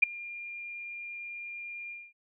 sine tone with ADSR envelope, 2403 Hz, D7, 39 cents sharp, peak -14 dBFS, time 0.02-2.13 s, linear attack 13 ms, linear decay 8 ms, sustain -24 dB, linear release 230 ms, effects none

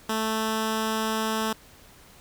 10% pulse tone with notch filter, 220 Hz, A3, in tune, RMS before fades -27 dBFS, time 0.09-1.53 s, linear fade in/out 5 ms, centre 570 Hz, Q 1.9, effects pink hiss -52 dBFS RMS until 2.2 s

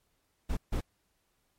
brown noise bursts at uneven times, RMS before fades -30 dBFS, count 2, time 0.49-0.57 / 0.72-0.81 s, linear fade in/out 10 ms, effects pink hiss -75 dBFS RMS until 1.58 s + MP3 64 kbps

